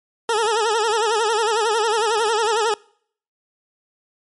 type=tone with vibrato; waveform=20% pulse; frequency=440.7 Hz; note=A4; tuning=3 cents sharp; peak=-12 dBFS; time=0.29-2.74 s; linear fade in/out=2 ms; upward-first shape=sine; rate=11 Hz; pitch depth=110 cents each way; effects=noise-tail reverb RT60 0.6 s tail -25 dB re dry + MP3 48 kbps